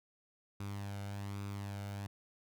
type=tone with flanger; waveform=sawtooth; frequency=100.3 Hz; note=G2; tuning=40 cents sharp; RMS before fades=-42 dBFS; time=0.6-2.07 s; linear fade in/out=5 ms; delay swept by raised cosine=0.81 to 1.38 ms; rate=1.2 Hz; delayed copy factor=+0.5; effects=none